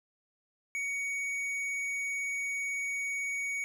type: tone with hard clipping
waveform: triangle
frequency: 2241 Hz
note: C#7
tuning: 18 cents sharp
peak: -33 dBFS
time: 0.75-3.64 s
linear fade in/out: 0 ms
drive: 11 dB
effects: none